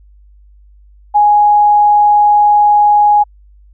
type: tone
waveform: sine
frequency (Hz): 831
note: G#5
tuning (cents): +1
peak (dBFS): -5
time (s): 1.14-3.24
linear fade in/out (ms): 20
effects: added 50 Hz sine -40 dBFS peak until 3.73 s